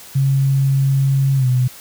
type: tone with pitch glide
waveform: sine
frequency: 136.2 to 126.35 Hz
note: C#3 to B2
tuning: -30 to +40 cents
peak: -12 dBFS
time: 0.15-1.68 s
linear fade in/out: 10 ms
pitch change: -130 cents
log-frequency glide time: 1.36-1.47 s
effects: white hiss -39 dBFS RMS until 1.8 s